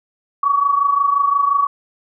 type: tone pair together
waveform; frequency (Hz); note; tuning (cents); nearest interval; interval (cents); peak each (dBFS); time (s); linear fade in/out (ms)
sine; 1126 / 1151.7; C#6 / D6; +27 / -34; unison; 39; -14 / -19; 0.43-1.67; 5
effects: none